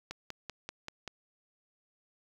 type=click train; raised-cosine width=0.2 ms; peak=-22 dBFS; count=6; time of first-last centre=0.11-1.077 s; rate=5.17 Hz; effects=9-bit